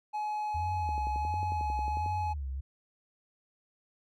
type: tone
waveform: triangle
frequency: 846 Hz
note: G#5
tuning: 32 cents sharp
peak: -29 dBFS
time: 0.13-2.34 s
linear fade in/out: 20 ms
type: tone with vibrato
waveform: sine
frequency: 77.78 Hz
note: D#2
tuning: in tune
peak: -33 dBFS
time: 0.54-2.61 s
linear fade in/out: 10 ms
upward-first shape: sine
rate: 1.4 Hz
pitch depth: 280 cents each way
type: click train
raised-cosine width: 2 ms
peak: -31 dBFS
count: 14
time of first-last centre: 0.89-2.061 s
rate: 11.1 Hz
effects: none